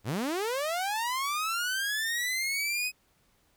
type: linear sweep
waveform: sawtooth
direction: up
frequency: 87.8 to 2536 Hz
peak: -25 dBFS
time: 0.04-2.92 s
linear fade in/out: 50 ms
effects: pink hiss -68 dBFS RMS until 3.56 s